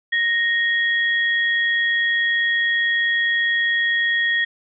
sine tone pair together, 1864.7 / 3323 Hz, A#6 / G#7, 0 / 0 cents, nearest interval minor seventh, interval 1000 cents, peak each -17 / -26 dBFS, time 0.12-4.45 s, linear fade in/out 10 ms, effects none

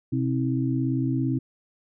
sine tone cluster, 128.3 / 265 / 322.5 Hz, C3 / C4 / E4, -34 / +22 / -38 cents, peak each -25 / -26 / -29 dBFS, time 0.12-1.39 s, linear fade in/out 10 ms, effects none

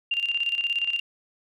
sine tone with tremolo, 2790 Hz, F7, 2 cents flat, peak -21 dBFS, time 0.11-1 s, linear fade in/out 5 ms, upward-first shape square, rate 17 Hz, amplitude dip 65%, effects none

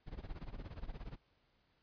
brown noise with tremolo, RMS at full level -43 dBFS, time 0.06-1.17 s, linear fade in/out 20 ms, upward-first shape sine, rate 17 Hz, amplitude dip 85%, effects pink hiss -75 dBFS RMS until 1.82 s + resampled to 11025 Hz

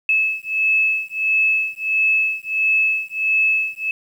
sine beating tone pair, 2600 / 2601.5 Hz, E7 / E7, -24 / -23 cents, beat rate 1.5 Hz, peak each -19 / -19 dBFS, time 0.09-3.91 s, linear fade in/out 2 ms, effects 8-bit

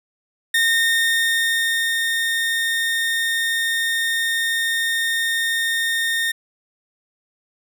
30% pulse tone with ADSR envelope, 1833 Hz, A#6, 30 cents flat, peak -12 dBFS, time 0.54-6.32 s, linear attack 5 ms, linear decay 1400 ms, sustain -4 dB, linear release 10 ms, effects none

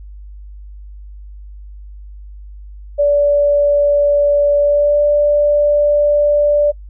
sine tone with pitch glide, 578 to 586.4 Hz, D5 to D5, -28 to -3 cents, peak -9 dBFS, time 2.98-6.72 s, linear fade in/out 20 ms, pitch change +25 cents, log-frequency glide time 4.59-5.02 s, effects noise-tail reverb RT60 0.1 s tail -25 dB re dry + added 50 Hz sine -31 dBFS peak until 6.89 s

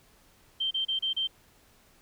sine tone bursts, 3136 Hz, G7, in tune, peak -26 dBFS, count 5, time 0.6-1.274 s, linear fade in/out 10 ms, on 110 ms, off 31 ms, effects pink hiss -61 dBFS RMS until 2.01 s

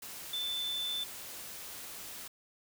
sine tone in noise, 3525 Hz, A7, 2 cents sharp, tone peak -33 dBFS, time 0.33-1.04 s, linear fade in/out 5 ms, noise white, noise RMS -45 dBFS, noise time 0.02-2.28 s, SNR +9 dB, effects none

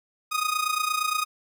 sawtooth tone with amplitude modulation, 1244.5 Hz, D#6, in tune, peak -17 dBFS, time 0.31-1.25 s, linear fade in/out 20 ms, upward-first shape sine, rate 28.6 Hz, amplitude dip 75%, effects none

